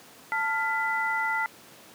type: tone cluster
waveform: sine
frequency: 885 / 1396 / 2000 Hz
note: A5 / F6 / B6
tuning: +10 / -1 / +21 cents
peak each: -29 dBFS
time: 0.32-1.46 s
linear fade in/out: 0 ms
effects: pink hiss -50 dBFS RMS until 1.94 s + high-pass 200 Hz 12 dB/octave